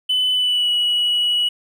triangle tone with pitch glide, 3010 to 2928 Hz, F#7 to F#7, +29 to -19 cents, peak -13 dBFS, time 0.09-1.49 s, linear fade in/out 10 ms, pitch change -48 cents, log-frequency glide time 0.33-0.71 s, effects tanh soft clip ceiling -11 dBFS

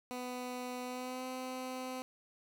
15% pulse tone with pitch glide, 249.4 to 256.7 Hz, B3 to C4, +17 to -33 cents, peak -33 dBFS, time 0.11-2.02 s, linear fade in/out 0 ms, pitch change +50 cents, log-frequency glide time 0.84-1.25 s, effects none

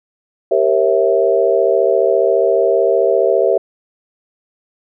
sine chord, G diminished seventh, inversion none, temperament equal with one note detuned, 392 / 466.2 / 541.1 / 659.3 Hz, G4 / Bb4 / Db5 / Fb5, 0 / 0 / -42 / 0 cents, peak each -16 dBFS, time 0.51-3.58 s, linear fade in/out 5 ms, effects none

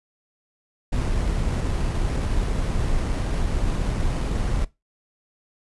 brown noise with sample-and-hold, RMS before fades -23 dBFS, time 0.92-4.65 s, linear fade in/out 10 ms, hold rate 7350 Hz, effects noise-tail reverb RT60 0.2 s tail -19 dB re dry + resampled to 24000 Hz

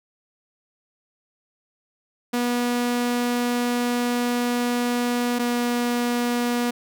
sawtooth tone pair in turn, 242.6 / 241.2 Hz, B3 / B3, -31 / -41 cents, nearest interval unison, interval 10 cents, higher first, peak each -17 dBFS, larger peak neither, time 2.33-5.39 / 5.39-6.71 s, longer first, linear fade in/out 10 ms, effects none

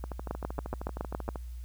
two click trains, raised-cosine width 1 ms, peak -23 / -18 dBFS, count 18 / 8, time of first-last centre 0.04-1.358 / 0.31-1.289 s, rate 12.9 / 7.15 Hz, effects added 60 Hz sine -38 dBFS peak until 1.64 s + white hiss -63 dBFS RMS until 1.64 s

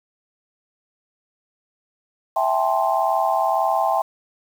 sine chord, A minor seventh, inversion second, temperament equal with one note detuned, 659.3 / 784 / 865.9 / 1046.5 Hz, E5 / G5 / A5 / C6, 0 / 0 / -28 / 0 cents, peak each -22 / -21 / -24 / -24 dBFS, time 2.36-4.02 s, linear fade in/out 5 ms, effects 7-bit

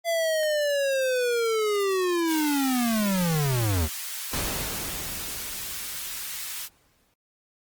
square linear sweep, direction down, 681 to 72 Hz, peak -23 dBFS, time 0.04-3.89 s, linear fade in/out 50 ms
white high-pass noise, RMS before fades -34 dBFS, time 2.26-6.69 s, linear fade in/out 50 ms, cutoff 1300 Hz, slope 12 dB/octave
pink noise with exponential decay, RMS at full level -28 dBFS, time 4.33-7.14 s, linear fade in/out 2 ms, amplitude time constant 610 ms
effects Opus 24 kbps

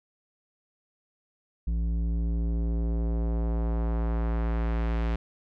square tone with low-pass filter sweep, 56.8 Hz, A#1, 44 cents flat, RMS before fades -27 dBFS, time 1.67-5.16 s, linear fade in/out 5 ms, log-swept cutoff 160 to 2900 Hz, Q 0.85, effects none

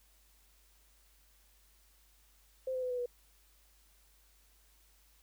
sine tone with pitch steps, 520 / 511.7 / 503.4 / 495.4 / 487.4 Hz, C5 / C5 / B4 / B4 / B4, -11 / -39 / +33 / +5 / -23 cents, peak -33 dBFS, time 2.67-3.06 s, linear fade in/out 5 ms, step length 78 ms, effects added 50 Hz sine -66 dBFS peak until 5.22 s + white hiss -68 dBFS RMS until 5.22 s

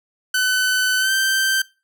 sawtooth tone with pitch glide, 1509 to 1558.6 Hz, F#6 to G6, +34 to -10 cents, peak -13 dBFS, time 0.34-1.62 s, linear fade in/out 5 ms, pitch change +56 cents, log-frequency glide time 0.98-1.12 s, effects noise-tail reverb RT60 0.3 s tail -23 dB re dry

